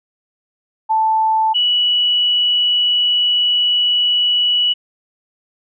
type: tone pair in turn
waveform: sine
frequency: 880 / 2942 Hz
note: A5 / F#7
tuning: 0 / -11 cents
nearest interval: octave + major sixth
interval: 2089 cents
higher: second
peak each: -12 dBFS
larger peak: neither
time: 0.89-1.54 / 1.54-4.74 s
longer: second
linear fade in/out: 20 ms
effects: none